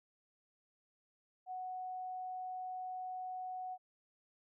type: tone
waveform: sine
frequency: 740 Hz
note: F#5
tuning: in tune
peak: -40 dBFS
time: 1.46-3.78 s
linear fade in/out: 50 ms
effects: none